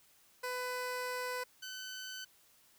15% pulse tone pair in turn, 500 / 1516.2 Hz, B4 / F#6, +21 / +42 cents, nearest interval octave + perfect fifth, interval 1921 cents, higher second, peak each -30 / -36 dBFS, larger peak first, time 0.43-1.44 / 1.62-2.25 s, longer first, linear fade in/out 10 ms, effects white hiss -66 dBFS RMS until 2.78 s

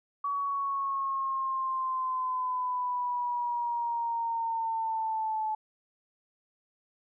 sine exponential sweep, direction down, 1134 to 864 Hz, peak -28 dBFS, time 0.24-5.55 s, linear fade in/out 5 ms, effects none

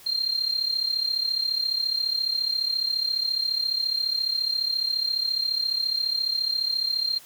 sine tone with amplitude modulation, 4186 Hz, C8, in tune, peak -19 dBFS, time 0.06-7.19 s, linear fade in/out 10 ms, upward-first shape sine, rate 34.5 Hz, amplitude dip 75%, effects tanh soft clip ceiling -15 dBFS + white hiss -49 dBFS RMS until 7.25 s

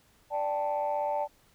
sine chord, D suspended fourth, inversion none, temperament equal, 587.3 / 784 / 880 Hz, D5 / G5 / A5, 0 / 0 / 0 cents, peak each -30 / -33 / -30 dBFS, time 0.3-1.28 s, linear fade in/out 50 ms, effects tanh soft clip ceiling -21 dBFS + pink hiss -64 dBFS RMS until 1.54 s

